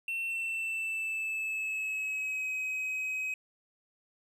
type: tone with pitch glide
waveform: triangle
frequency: 2700 to 2534 Hz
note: E7 to D#7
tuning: +41 to +31 cents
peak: -30 dBFS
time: 0.08-3.34 s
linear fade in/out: 2 ms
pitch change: -110 cents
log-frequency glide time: 0.28-2.49 s
effects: none